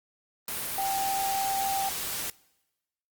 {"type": "tone in noise", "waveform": "sine", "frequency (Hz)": 782, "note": "G5", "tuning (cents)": -4, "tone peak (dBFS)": -27, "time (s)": [0.78, 1.89], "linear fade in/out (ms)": 2, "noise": "white", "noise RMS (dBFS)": -33, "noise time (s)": [0.48, 2.3], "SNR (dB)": 3, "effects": ["noise-tail reverb RT60 1.0 s tail -23 dB re dry", "Opus 32 kbps"]}